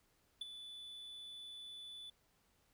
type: tone with ADSR envelope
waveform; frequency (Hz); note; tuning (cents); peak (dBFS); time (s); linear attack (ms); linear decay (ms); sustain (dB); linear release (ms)
triangle; 3478; A7; -21; -36; 0.41-2.1; 6; 17; -11; 4
effects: pink hiss -75 dBFS RMS until 2.73 s